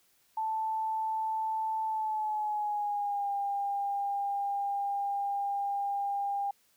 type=tone with pitch glide; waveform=sine; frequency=880 to 802.3 Hz; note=A5 to G5; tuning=0 to +40 cents; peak=-29 dBFS; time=0.37-6.51 s; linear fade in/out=5 ms; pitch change=-160 cents; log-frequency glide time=1.85-3.31 s; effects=white hiss -68 dBFS RMS until 6.76 s